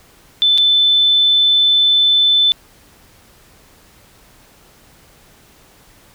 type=tone with dropouts; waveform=sine; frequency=3520 Hz; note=A7; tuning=in tune; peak=-9 dBFS; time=0.42-2.52 s; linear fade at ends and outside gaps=0 ms; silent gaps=0.577-0.582 s; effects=pink hiss -48 dBFS RMS until 6.14 s